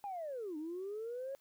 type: linear two-way sweep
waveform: sine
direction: down then up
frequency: 830.6 to 296.4 to 555 Hz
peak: -38 dBFS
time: 0.04-1.35 s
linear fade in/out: 0 ms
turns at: 0.57 s
effects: tanh soft clip ceiling -35 dBFS + white hiss -72 dBFS RMS until 1.4 s